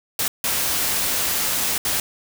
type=noise bursts at uneven times; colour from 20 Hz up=white; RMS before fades=-22 dBFS; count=3; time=0.19-0.28 / 0.44-1.78 / 1.85-2 s; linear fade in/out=2 ms; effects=none